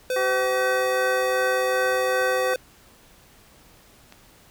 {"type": "tone", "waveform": "square", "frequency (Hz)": 509, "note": "C5", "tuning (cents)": -48, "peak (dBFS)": -23, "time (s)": [0.1, 2.56], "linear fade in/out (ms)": 2}
{"type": "harmonic tone", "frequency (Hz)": 381.1, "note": "G4", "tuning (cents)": -49, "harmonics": [1, 2, 3, 4, 5], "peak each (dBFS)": [-30, -30, -30, -30, -30], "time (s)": [0.16, 2.54], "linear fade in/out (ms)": 5}
{"type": "click", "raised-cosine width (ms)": 0.2, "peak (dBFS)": -26, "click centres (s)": 4.124}
{"effects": ["pink hiss -53 dBFS RMS until 4.5 s"]}